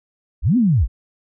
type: linear two-way sweep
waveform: sine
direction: up then down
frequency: 34.74 to 261.6 to 34.74 Hz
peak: -12 dBFS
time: 0.42-0.88 s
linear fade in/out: 50 ms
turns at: 0.57 s
effects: none